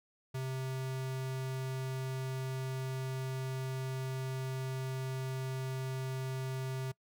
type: tone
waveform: square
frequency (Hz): 131.3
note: C3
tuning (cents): +6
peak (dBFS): -36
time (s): 0.34-6.92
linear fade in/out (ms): 10
effects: noise-tail reverb RT60 0.1 s tail -22 dB re dry